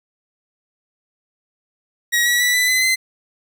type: tone with pitch steps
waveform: sawtooth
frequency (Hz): 1902 / 1931.9 / 1962.3 / 1993.1 / 2024 / 2056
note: A#6 / B6 / B6 / B6 / B6 / C7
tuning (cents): +34 / -39 / -12 / +15 / +42 / -31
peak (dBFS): -11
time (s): 2.12-2.96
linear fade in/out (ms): 20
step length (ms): 140
effects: none